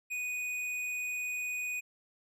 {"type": "tone with hard clipping", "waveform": "sine", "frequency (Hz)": 2481, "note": "D#7", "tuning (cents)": -6, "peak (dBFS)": -35, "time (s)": [0.1, 1.81], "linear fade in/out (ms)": 20, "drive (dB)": 9, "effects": []}